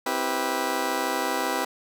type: chord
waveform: 15% pulse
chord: C major seventh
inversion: none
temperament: just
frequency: 261.6 / 327 / 392.4 / 490.5 Hz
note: C4 / E4 / G4 / B4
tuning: 0 / -14 / +2 / -12 cents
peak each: -25 dBFS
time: 0.06-1.65 s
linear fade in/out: 5 ms
effects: none